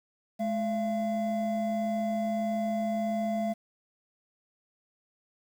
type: tone pair together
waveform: triangle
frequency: 212.8 / 680 Hz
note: G#3 / F5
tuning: +42 / -46 cents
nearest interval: octave + minor sixth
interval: 2012 cents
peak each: -28 / -28 dBFS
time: 0.39-3.54 s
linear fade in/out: 20 ms
effects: 9-bit